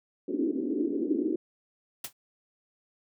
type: band-pass noise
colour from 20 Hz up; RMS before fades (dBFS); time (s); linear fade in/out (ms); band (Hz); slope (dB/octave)
white; -29; 0.28-1.36; 5; 260 to 360; 48
type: noise with exponential decay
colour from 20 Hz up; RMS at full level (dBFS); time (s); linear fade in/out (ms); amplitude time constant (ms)
white; -30; 2.04-2.13; 5; 18
effects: none